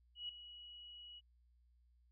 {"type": "tone with ADSR envelope", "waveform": "sine", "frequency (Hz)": 2918, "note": "F#7", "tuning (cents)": -25, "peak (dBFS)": -40, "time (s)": [0.15, 1.21], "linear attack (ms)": 140, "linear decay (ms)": 4, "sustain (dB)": -12, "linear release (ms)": 31, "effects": ["added 60 Hz sine -68 dBFS peak until 2.11 s"]}